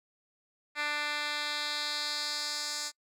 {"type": "tone with band-pass filter sweep", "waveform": "10% pulse", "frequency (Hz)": 295.8, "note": "D4", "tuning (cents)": 13, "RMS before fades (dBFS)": -34, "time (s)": [0.75, 2.92], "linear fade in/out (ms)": 50, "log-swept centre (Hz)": [2500, 6100], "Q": 2.1, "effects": ["noise-tail reverb RT60 0.1 s tail -26 dB re dry"]}